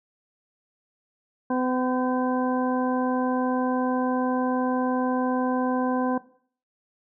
harmonic tone with a mistuned harmonic, 253.9 Hz, B3, 48 cents sharp, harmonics 1 / 2 / 3 / 4 / 6, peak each -24 / -29 / -31 / -31 / -38 dBFS, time 1.5-6.18 s, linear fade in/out 5 ms, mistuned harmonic 6, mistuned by +25 cents, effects noise-tail reverb RT60 0.5 s tail -17 dB re dry

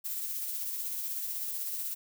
violet noise with tremolo, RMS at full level -34 dBFS, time 0.04-1.95 s, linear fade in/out 20 ms, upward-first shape triangle, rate 16 Hz, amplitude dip 35%, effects none

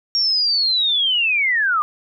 sine linear sweep, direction down, 5588 to 1174.7 Hz, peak -15 dBFS, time 0.15-1.82 s, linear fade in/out 0 ms, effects none

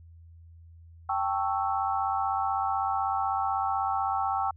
sine chord, A dominant seventh, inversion third, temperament equal, 784 / 880 / 1108.7 / 1318.5 Hz, G5 / A5 / C#6 / E6, 0 / 0 / 0 / 0 cents, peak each -28 / -33 / -33 / -32 dBFS, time 1.09-4.51 s, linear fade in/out 5 ms, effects added 83 Hz sine -48 dBFS peak until 4.56 s

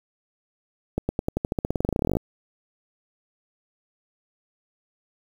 accelerating click train, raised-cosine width 2 ms, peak -10 dBFS, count 25, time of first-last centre 0.98-2.169 s, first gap 110 ms, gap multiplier 0.92, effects 7-bit

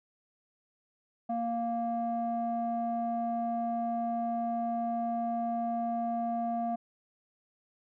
square tone with low-pass filter, 233.1 Hz, A#3, in tune, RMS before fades -32 dBFS, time 1.29-6.76 s, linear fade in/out 10 ms, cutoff 780 Hz, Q 9.3, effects none

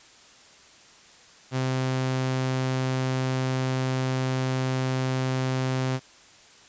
sawtooth tone, 130.2 Hz, C3, 8 cents flat, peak -20 dBFS, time 1.51-6 s, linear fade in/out 50 ms, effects white hiss -52 dBFS RMS until 6.68 s + resampled to 16000 Hz

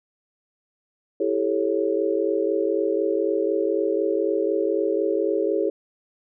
sine chord, A dominant seventh, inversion second, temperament just, 330 / 396 / 440 / 550 Hz, E4 / G4 / A4 / C#5, +2 / +18 / 0 / -14 cents, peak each -26 / -24 / -25 / -27 dBFS, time 1.2-5.7 s, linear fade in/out 5 ms, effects none

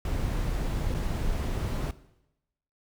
brown noise with dropouts, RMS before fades -29 dBFS, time 0.05-1.91 s, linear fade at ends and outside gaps 2 ms, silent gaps 0.942-0.946 s, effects noise-tail reverb RT60 0.9 s tail -17 dB re dry

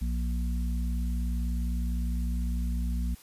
harmonic tone, 59.7 Hz, A#1, 42 cents sharp, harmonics 1 / 3 / 4, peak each -27 / -37 / -39 dBFS, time 0.01-3.15 s, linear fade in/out 10 ms, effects white hiss -54 dBFS RMS until 3.22 s + resampled to 32000 Hz

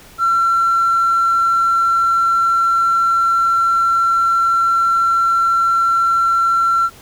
sine tone with hard clipping, 1357 Hz, E6, 50 cents sharp, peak -12 dBFS, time 0.18-6.9 s, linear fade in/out 50 ms, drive 1 dB, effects pink hiss -42 dBFS RMS until 7.01 s

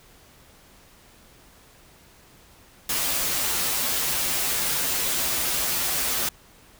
white noise with comb filter, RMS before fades -25 dBFS, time 2.89-6.29 s, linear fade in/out 5 ms, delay 9.7 ms, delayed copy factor -0.9, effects pink hiss -53 dBFS RMS until 6.79 s

